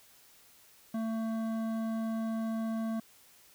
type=tone with hard clipping; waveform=triangle; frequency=223.8 Hz; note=A3; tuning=30 cents sharp; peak=-33 dBFS; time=0.94-3 s; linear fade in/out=5 ms; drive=15 dB; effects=white hiss -60 dBFS RMS until 3.54 s